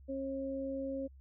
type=tone pair together; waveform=sine; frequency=270.9 / 541 Hz; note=C#4 / C#5; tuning=-40 / -42 cents; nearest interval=octave; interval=1198 cents; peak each=-38 / -38 dBFS; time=0.08-1.08 s; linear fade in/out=20 ms; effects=added 67 Hz sine -53 dBFS peak until 1.2 s